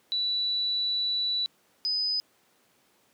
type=tone pair in turn; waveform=sine; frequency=3950 / 5004 Hz; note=B7 / D#8; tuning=0 / +9 cents; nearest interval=major third; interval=409 cents; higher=second; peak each=-25 dBFS; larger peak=neither; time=0.12-1.46 / 1.85-2.2 s; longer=first; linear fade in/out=0 ms; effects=pink hiss -65 dBFS RMS until 3.13 s + high-pass 200 Hz 12 dB/octave